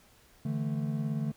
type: chord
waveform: triangle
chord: D suspended second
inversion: none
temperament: equal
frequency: 146.83 / 164.81 / 220 Hz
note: D3 / E3 / A3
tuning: 0 / 0 / 0 cents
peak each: -30 / -35 / -32 dBFS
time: 0.45-1.32 s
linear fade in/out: 5 ms
effects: pink hiss -61 dBFS RMS until 1.36 s